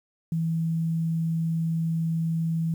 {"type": "tone", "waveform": "sine", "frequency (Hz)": 163.7, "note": "E3", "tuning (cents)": -12, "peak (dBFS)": -23, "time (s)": [0.32, 2.74], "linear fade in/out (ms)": 2, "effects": ["9-bit"]}